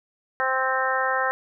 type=harmonic tone; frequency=261.6 Hz; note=C4; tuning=in tune; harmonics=2 / 3 / 4 / 5 / 6 / 7; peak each=-28 / -28 / -28 / -28 / -28 / -28 dBFS; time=0.4-1.31 s; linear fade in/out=0 ms; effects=none